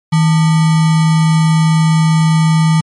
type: tone with sample-and-hold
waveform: sine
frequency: 160 Hz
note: D#3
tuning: 49 cents sharp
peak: -7 dBFS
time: 0.12-2.81 s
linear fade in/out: 10 ms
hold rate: 1050 Hz
effects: MP3 48 kbps